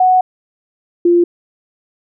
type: tone pair in turn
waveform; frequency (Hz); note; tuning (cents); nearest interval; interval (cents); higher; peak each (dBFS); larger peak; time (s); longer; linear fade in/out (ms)
sine; 740 / 347; F#5 / F4; 0 / -11; octave + minor second; 1311; first; -7; neither; 0-0.21 / 1.05-1.24; first; 5
effects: none